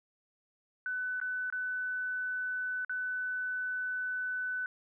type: tone with dropouts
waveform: sine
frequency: 1500 Hz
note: F#6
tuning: 23 cents sharp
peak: -32 dBFS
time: 0.86-4.66 s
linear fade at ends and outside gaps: 1 ms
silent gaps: 1.201-1.214 / 1.501-1.525 / 2.848-2.895 s
effects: none